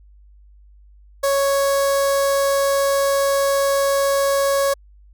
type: tone with notch filter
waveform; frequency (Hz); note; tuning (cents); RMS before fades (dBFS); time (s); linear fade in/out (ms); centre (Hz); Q
sawtooth; 554.4; C#5; 0; -18; 1.23-4.74; 10; 2600; 0.88
effects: added 50 Hz sine -45 dBFS peak until 5.13 s